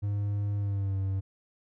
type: tone with pitch glide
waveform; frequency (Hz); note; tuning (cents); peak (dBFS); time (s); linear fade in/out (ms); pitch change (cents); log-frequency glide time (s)
triangle; 102 to 96.55; G#2 to G2; -31 to -26; -25; 0.02-1.21; 20; -95; 0.57-0.97
effects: none